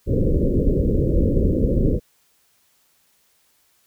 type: low-pass noise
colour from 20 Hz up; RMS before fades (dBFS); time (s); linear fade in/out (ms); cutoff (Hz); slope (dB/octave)
pink; -18; 0.06-2; 50; 550; 96
effects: white hiss -62 dBFS RMS until 3.86 s